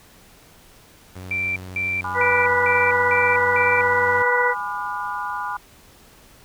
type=tone with pitch glide; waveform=sawtooth; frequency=92.5 to 95.16 Hz; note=F#2 to F#2; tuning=0 to +49 cents; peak=-30 dBFS; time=1.15-4.23 s; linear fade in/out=10 ms; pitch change=+49 cents; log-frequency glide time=2.59-3.81 s
type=tone bursts; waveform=sine; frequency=2349 Hz; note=D7; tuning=in tune; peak=-21 dBFS; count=6; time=1.31-3.81 s; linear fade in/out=2 ms; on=250 ms; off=200 ms
type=chord; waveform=sine; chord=G# diminished seventh; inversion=none; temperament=just; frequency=830.6 / 996.7 / 1196.1 / 1435.3 Hz; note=G#5 / B5 / D6 / F6; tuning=0 / +16 / +31 / +47 cents; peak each=-31 / -28 / -31 / -31 dBFS; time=2.04-5.57 s; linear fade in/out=5 ms
type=harmonic tone; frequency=490.1 Hz; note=B4; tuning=13 cents flat; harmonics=1 / 2 / 3 / 4; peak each=-22 / -22 / -22 / -22 dBFS; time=2.14-4.55 s; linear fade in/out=50 ms
effects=pink hiss -50 dBFS RMS until 6.44 s